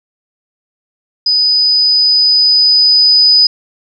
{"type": "tone with level ramp", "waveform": "sine", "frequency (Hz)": 4985, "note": "D#8", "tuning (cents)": 2, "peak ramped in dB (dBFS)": [-8, -4], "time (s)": [1.26, 3.47], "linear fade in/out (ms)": 5, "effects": []}